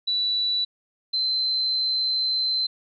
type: tone pair in turn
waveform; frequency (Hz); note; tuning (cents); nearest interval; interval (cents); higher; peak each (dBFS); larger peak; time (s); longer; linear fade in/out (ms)
sine; 3951 / 4083; B7 / C8; 0 / -43; minor second; 57; second; -21; neither; 0.07-0.65 / 1.13-2.67; second; 10
effects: none